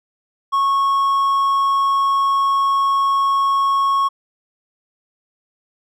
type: tone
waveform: triangle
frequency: 1100 Hz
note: C#6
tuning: 14 cents flat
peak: -12 dBFS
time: 0.52-4.09 s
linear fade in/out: 20 ms
effects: none